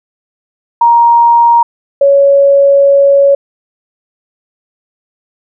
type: tone pair in turn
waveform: sine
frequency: 939 / 558.3 Hz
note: A#5 / C#5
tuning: +12 / +12 cents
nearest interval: major sixth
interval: 900 cents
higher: first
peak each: -3 dBFS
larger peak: neither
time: 0.81-1.63 / 2.01-3.35 s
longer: second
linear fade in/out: 5 ms
effects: none